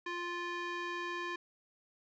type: tone with band-pass filter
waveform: square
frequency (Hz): 349.2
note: F4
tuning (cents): 0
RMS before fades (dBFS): -39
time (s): 0.06-1.36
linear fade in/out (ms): 5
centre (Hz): 1700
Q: 1.1
effects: resampled to 16000 Hz